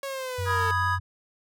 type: exponential sweep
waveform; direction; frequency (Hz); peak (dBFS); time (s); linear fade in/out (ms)
sawtooth; down; 554.4 to 447.1; -27; 0.03-0.71; 2
type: tone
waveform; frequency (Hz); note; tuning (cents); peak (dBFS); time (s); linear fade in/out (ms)
sine; 92.5; F#2; 0; -28; 0.38-1; 10
type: chord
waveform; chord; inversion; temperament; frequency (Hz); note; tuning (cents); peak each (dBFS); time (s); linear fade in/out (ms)
triangle; G# minor; first; equal; 987.8 / 1244.5 / 1661.2; B5 / D#6 / G#6; 0 / 0 / 0; -26; 0.45-0.99; 50
effects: none